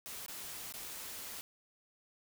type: noise with dropouts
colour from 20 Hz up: white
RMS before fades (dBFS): -45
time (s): 0.06-1.41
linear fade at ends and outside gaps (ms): 0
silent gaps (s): 0.262-0.282 / 0.724-0.739
effects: none